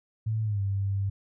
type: tone with pitch glide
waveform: sine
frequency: 110 to 98.57 Hz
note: A2 to G2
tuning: 0 to +10 cents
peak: -25 dBFS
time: 0.26-1.1 s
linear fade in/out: 10 ms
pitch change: -190 cents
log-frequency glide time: 0.43-0.61 s
effects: none